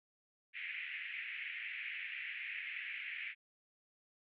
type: band-pass noise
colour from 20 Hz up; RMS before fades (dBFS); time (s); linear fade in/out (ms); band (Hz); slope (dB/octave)
pink; -44; 0.53-3.35; 50; 1900 to 2600; 48
effects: none